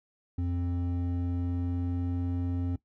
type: tone pair together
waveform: triangle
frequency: 88 / 263.7 Hz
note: F2 / C4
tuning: +14 / +14 cents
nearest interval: octave + perfect fifth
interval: 1900 cents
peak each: -26 / -30 dBFS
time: 0.38-2.76 s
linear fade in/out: 5 ms
effects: noise-tail reverb RT60 0.1 s tail -18 dB re dry + tanh soft clip ceiling -23 dBFS